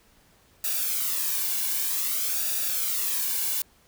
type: noise with flanger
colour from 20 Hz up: blue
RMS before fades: -27 dBFS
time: 0.64-3.62 s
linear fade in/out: 2 ms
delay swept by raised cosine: 0.94 to 1.58 ms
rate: 0.53 Hz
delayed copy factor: -0.6
effects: pink hiss -60 dBFS RMS until 3.87 s